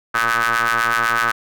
sawtooth ring-modulated tone, 115.5 Hz, A#2, 16 cents flat, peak -9 dBFS, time 0.14-1.32 s, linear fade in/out 10 ms, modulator 1390 Hz, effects none

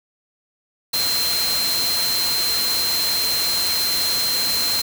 sine tone in noise, 4139 Hz, C8, 20 cents flat, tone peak -20 dBFS, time 0.93-4.82 s, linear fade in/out 10 ms, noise white, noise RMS -24 dBFS, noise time 0.93-4.82 s, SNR +1 dB, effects none

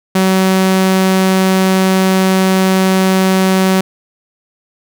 sawtooth tone, 188.9 Hz, F#3, 36 cents sharp, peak -5 dBFS, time 0.15-3.81 s, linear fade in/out 5 ms, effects none

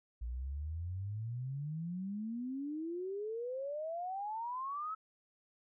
sine exponential sweep, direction up, 56.8 to 1311 Hz, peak -37 dBFS, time 0.21-4.95 s, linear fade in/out 10 ms, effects none

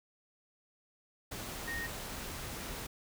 sine tone in noise, 1855 Hz, A#6, 9 cents flat, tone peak -37 dBFS, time 1.67-1.87 s, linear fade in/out 10 ms, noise pink, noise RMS -42 dBFS, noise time 1.31-2.87 s, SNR +2 dB, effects none

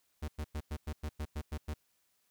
45% pulse tone bursts, 76 Hz, D#2, 40 cents flat, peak -35 dBFS, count 10, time 0.22-1.74 s, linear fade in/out 10 ms, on 62 ms, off 100 ms, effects white hiss -75 dBFS RMS until 2.3 s

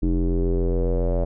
square tone with low-pass filter sweep, 43.65 Hz, F1, in tune, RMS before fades -21 dBFS, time 0.02-1.25 s, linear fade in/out 10 ms, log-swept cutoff 310 to 590 Hz, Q 5.2, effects none

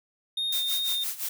triangle tone with vibrato, 3674 Hz, A#7, 26 cents flat, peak -25 dBFS, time 0.37-1.04 s, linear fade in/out 5 ms, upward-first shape sine, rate 2.9 Hz, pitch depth 12 cents each way
blue noise with tremolo, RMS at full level -30 dBFS, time 0.52-1.29 s, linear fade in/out 5 ms, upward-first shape sine, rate 5.8 Hz, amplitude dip 80%
effects none

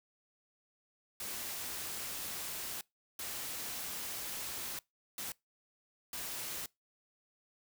white noise bursts at uneven times, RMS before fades -41 dBFS, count 4, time 1.2-2.81 / 3.19-4.79 / 5.18-5.32 / 6.13-6.66 s, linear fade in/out 2 ms, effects noise-tail reverb RT60 0.2 s tail -24 dB re dry

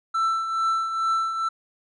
triangle tone with tremolo, 1332 Hz, E6, 18 cents sharp, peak -17 dBFS, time 0.14-1.49 s, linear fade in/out 10 ms, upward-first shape triangle, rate 2.3 Hz, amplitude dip 60%, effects resampled to 24000 Hz

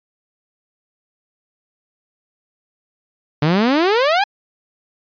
sawtooth exponential sweep, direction up, 142.5 to 842 Hz, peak -9 dBFS, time 3.42-4.24 s, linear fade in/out 5 ms, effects resampled to 11025 Hz

